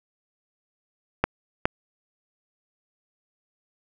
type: clicks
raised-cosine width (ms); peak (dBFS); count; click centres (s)
0.5; -4; 2; 1.24 / 1.655
effects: none